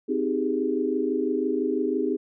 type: chord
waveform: sine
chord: Ab major seventh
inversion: first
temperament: just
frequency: 259.6 / 311.5 / 389.3 / 415.3 Hz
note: C4 / Eb4 / G4 / Ab4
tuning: -13 / +2 / -12 / 0 cents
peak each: -28 dBFS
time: 0.08-2.17 s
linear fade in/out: 20 ms
effects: none